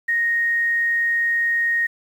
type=tone; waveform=sine; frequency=1864.7 Hz; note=A#6; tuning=in tune; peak=-17 dBFS; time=0.08-1.87 s; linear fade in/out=10 ms; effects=8-bit